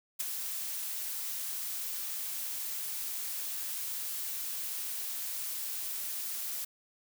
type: noise with ADSR envelope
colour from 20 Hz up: blue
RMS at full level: -30 dBFS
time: 0.19-6.65 s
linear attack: 18 ms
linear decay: 9 ms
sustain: -7 dB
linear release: 8 ms
effects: none